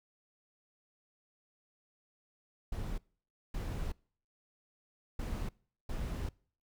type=noise bursts at uneven times; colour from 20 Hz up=brown; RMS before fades=-37 dBFS; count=4; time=2.72-2.98 / 3.54-3.92 / 5.19-5.49 / 5.89-6.29 s; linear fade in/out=5 ms; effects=noise-tail reverb RT60 0.5 s tail -25 dB re dry